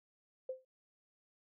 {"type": "tone with exponential decay", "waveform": "sine", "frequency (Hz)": 518, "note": "C5", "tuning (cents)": -17, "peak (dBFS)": -34, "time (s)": [0.49, 0.65], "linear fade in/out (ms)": 5, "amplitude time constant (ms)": 33, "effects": []}